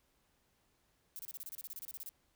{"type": "noise bursts", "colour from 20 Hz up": "violet", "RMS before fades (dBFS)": -45, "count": 16, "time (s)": [1.16, 2.091], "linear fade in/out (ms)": 0, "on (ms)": 31, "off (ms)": 29, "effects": ["pink hiss -75 dBFS RMS until 2.35 s"]}